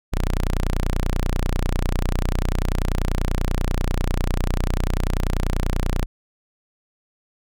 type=tone; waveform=sawtooth; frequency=30.21 Hz; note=B0; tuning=37 cents flat; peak=-15 dBFS; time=0.12-6.06 s; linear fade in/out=20 ms; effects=none